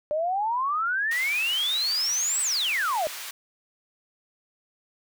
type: exponential two-way sweep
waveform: sine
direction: up then down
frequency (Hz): 588 to 8170 to 588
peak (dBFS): -23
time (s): 0.11-3.07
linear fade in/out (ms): 0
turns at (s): 2.42
type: high-pass noise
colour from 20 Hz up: pink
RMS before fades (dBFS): -37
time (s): 1.11-3.31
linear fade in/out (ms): 5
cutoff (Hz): 1500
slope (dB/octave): 12
effects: none